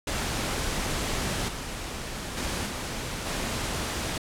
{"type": "noise with level steps", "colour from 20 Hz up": "pink", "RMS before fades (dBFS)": [-29, -35, -30, -33, -30], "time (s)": [0.07, 4.18], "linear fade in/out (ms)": 5, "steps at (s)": [1.48, 2.37, 2.66, 3.26], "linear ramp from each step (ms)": 5, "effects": ["low-pass 10000 Hz 12 dB/octave"]}